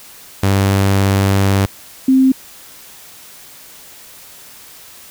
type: tone pair in turn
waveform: sawtooth / sine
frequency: 98 / 263 Hz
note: G2 / C4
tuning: 0 / +9 cents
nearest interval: octave + perfect fourth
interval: 1709 cents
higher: second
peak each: -7 dBFS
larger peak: neither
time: 0.43-1.66 / 2.08-2.32 s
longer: first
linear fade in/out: 5 ms
effects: white hiss -39 dBFS RMS until 5.1 s